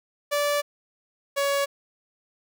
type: tone pair in turn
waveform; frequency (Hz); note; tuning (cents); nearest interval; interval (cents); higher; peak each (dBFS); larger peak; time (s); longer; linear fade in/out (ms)
sawtooth; 581 / 561.2; D5 / C#5; -19 / +21; minor second; 60; first; -18; neither; 0.31-0.62 / 1.36-1.66; first; 20
effects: none